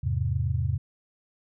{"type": "chord", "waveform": "sine", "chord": "E augmented", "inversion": "none", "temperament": "equal with one note detuned", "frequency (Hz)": [82.84, 103.83, 130.81], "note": ["E2", "G#2", "B#2"], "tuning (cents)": [9, 0, 0], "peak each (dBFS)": -28, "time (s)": [0.03, 0.78], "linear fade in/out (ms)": 10, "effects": []}